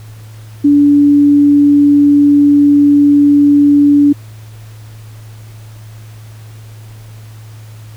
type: tone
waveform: sine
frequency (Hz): 288.2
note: D4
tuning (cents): -33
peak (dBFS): -4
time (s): 0.64-4.13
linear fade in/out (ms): 10
effects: added 109 Hz sine -30 dBFS peak until 7.96 s + pink hiss -43 dBFS RMS until 7.96 s